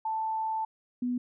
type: tone pair in turn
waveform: sine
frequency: 882 / 246.6 Hz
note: A5 / B3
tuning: +4 / -2 cents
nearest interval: octave + minor seventh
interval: 2206 cents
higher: first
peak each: -28 / -27 dBFS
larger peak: second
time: 0.05-0.65 / 1.02-1.18 s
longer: first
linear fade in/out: 5 ms
effects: none